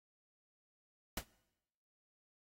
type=noise with exponential decay; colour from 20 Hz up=pink; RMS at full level=-32 dBFS; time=1.17-1.25 s; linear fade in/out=5 ms; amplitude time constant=17 ms; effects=noise-tail reverb RT60 0.9 s tail -22 dB re dry + AAC 48 kbps